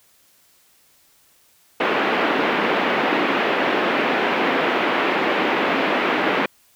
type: band-pass noise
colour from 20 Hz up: pink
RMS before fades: -20 dBFS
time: 1.8-6.46 s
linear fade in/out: 5 ms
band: 250 to 2800 Hz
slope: 24 dB/octave
effects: white hiss -57 dBFS RMS until 6.75 s